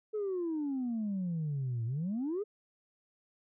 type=exponential two-way sweep; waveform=sine; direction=down then up; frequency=437.1 to 111.5 to 437.1 Hz; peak=-30 dBFS; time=0.13-2.44 s; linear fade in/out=20 ms; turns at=1.85 s; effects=tanh soft clip ceiling -29 dBFS